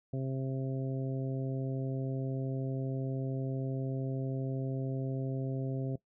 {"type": "harmonic tone", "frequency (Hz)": 132.9, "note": "C3", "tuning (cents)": 27, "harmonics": [1, 2, 3, 4, 5], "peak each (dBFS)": [-33, -39, -43, -45, -47], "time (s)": [0.13, 5.96], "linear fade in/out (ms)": 5, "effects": ["noise-tail reverb RT60 0.1 s tail -19 dB re dry"]}